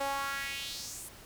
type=tone with high-pass filter sweep; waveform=sawtooth; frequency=276.3 Hz; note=C#4; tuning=6 cents flat; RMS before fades=-37 dBFS; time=0-1.09 s; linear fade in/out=10 ms; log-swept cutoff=630 to 10000 Hz; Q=2.6; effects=pink hiss -52 dBFS RMS until 1.25 s